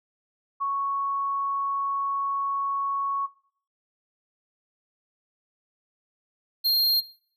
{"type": "tone pair in turn", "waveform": ["sine", "square"], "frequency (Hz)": [1108.7, 4210], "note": ["C#6", "C8"], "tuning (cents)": [0, 10], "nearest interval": "octave + major seventh", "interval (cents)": 2310, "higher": "second", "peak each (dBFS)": [-24, -20], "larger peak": "second", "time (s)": [[0.6, 3.27], [6.64, 7.01]], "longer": "first", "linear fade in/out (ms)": 20, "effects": ["noise-tail reverb RT60 0.5 s tail -18 dB re dry"]}